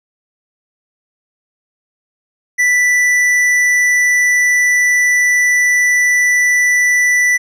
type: tone with tanh clipping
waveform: sine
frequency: 1975.5 Hz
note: B6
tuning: in tune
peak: -11 dBFS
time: 2.58-7.38 s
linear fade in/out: 20 ms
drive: 11 dB
effects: none